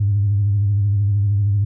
sine tone with vibrato, 101.4 Hz, G#2, 41 cents flat, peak -13 dBFS, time 0-1.65 s, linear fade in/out 10 ms, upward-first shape sine, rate 13 Hz, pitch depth 59 cents each way, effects tanh soft clip ceiling -9 dBFS

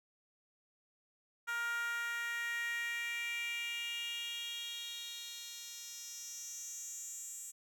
10% pulse tone with high-pass filter sweep, 470 Hz, A#4, 14 cents sharp, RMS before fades -41 dBFS, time 1.47-7.52 s, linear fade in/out 20 ms, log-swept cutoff 1300 to 8000 Hz, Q 4.4, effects none

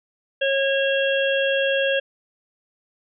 harmonic tone, 546 Hz, C#5, 26 cents flat, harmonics 1 / 3 / 5 / 6, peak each -20 / -25 / -27 / -28 dBFS, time 0.41-2 s, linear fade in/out 10 ms, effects none

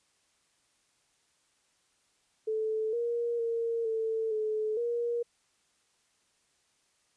sine tone with pitch steps, 437.2 / 471.8 / 461.6 / 445.6 / 431.4 / 473.6 Hz, A4 / A#4 / A#4 / A4 / A4 / A#4, -11 / +21 / -17 / +22 / -34 / +27 cents, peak -28 dBFS, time 2.47-5.23 s, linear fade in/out 10 ms, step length 460 ms, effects white hiss -71 dBFS RMS until 7.16 s + resampled to 22050 Hz

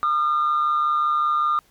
sine tone pair together, 1211.8 / 1357 Hz, D#6 / E6, -46 / +50 cents, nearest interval major second, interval 196 cents, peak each -17 / -26 dBFS, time 0.03-1.59 s, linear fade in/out 0 ms, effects tanh soft clip ceiling -14 dBFS + pink hiss -59 dBFS RMS until 1.7 s

